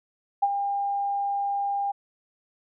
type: tone with ADSR envelope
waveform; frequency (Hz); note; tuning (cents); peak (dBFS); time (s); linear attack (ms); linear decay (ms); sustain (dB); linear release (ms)
sine; 802; G5; +39; -16; 0.42-1.92; 12; 41; -8; 12
effects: none